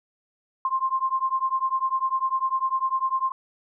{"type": "beating tone pair", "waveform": "sine", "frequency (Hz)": [1050, 1060], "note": ["C6", "C6"], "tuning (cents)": [6, 22], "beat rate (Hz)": 10, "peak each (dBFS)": -25, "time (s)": [0.65, 3.32], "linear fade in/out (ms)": 2, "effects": []}